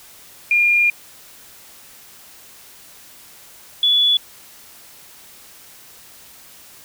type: tone pair in turn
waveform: sine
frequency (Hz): 2412 / 3426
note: D7 / A7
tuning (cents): +46 / -47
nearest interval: tritone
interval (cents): 607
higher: second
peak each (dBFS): -12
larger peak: neither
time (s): 0.51-0.9 / 3.83-4.17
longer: first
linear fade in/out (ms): 2
effects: white hiss -44 dBFS RMS until 6.84 s